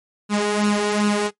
sawtooth tone with flanger, 207.7 Hz, G#3, in tune, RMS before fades -20 dBFS, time 0.29-1.31 s, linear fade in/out 50 ms, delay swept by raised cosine 0.72 to 2.72 ms, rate 2.6 Hz, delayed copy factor +0.65, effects noise-tail reverb RT60 0.1 s tail -17 dB re dry + MP3 48 kbps

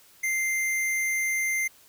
square tone, 2090 Hz, C7, 2 cents flat, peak -25 dBFS, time 0.23-1.68 s, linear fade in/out 10 ms, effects white hiss -56 dBFS RMS until 1.88 s

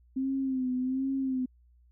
sine tone with vibrato, 261.2 Hz, C4, 3 cents flat, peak -27 dBFS, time 0.16-1.46 s, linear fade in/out 10 ms, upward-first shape sine, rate 1.3 Hz, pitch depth 58 cents each way, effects added 60 Hz sine -58 dBFS peak until 1.91 s

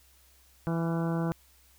harmonic tone with a mistuned harmonic, 166.1 Hz, E3, 13 cents sharp, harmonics 1 / 2 / 3 / 4 / 5 / 6 / 7 / 8 / 9, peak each -28 / -34 / -38 / -40 / -42 / -44 / -45 / -46 / -47 dBFS, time 0.67-1.32 s, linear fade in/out 0 ms, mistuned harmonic 8, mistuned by +49 cents, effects added 65 Hz sine -62 dBFS peak until 1.78 s + white hiss -62 dBFS RMS until 1.78 s

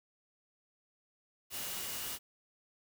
sine tone in noise, 2881 Hz, F#7, 47 cents flat, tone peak -50 dBFS, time 1.5-2.19 s, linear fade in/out 50 ms, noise white, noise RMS -40 dBFS, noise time 1.5-2.19 s, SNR -13 dB, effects none

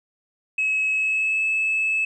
sine tone with pitch glide, 2571 to 2604 Hz, E7 to E7, -44 to -22 cents, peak -18 dBFS, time 0.58-2.05 s, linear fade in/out 5 ms, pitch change +22 cents, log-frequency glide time 0.91-1.43 s, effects tanh soft clip ceiling -16 dBFS

